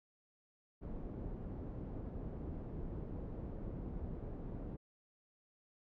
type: low-pass noise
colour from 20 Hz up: pink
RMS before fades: -44 dBFS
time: 0.81-4.77 s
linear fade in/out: 20 ms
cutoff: 410 Hz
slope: 12 dB/octave
effects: none